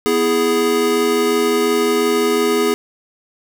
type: chord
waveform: square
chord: E major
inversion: second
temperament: equal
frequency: 246.9 / 329.6 / 415.3 Hz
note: B3 / E4 / G#4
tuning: 0 / 0 / 0 cents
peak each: -22 / -22 / -16 dBFS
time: 0.06-2.74 s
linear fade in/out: 0 ms
effects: none